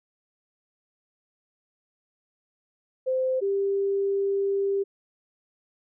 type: tone pair in turn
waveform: sine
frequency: 518 / 395.5 Hz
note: C5 / G4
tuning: -17 / +15 cents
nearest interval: perfect fourth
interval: 468 cents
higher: first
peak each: -22 dBFS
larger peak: neither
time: 3.06-3.41 / 3.41-4.84 s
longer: second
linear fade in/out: 20 ms
effects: none